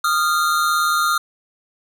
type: tone pair together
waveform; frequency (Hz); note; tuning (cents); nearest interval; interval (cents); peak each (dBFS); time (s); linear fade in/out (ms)
square; 1231.3 / 1389; D#6 / F6; -18 / -10; major second; 208; -19 / -20; 0.04-1.18; 5
effects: none